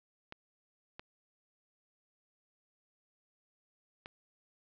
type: clicks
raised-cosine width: 0.3 ms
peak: -28 dBFS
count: 3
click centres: 0.324 / 0.995 / 4.059 s
effects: low-pass 5000 Hz 12 dB/octave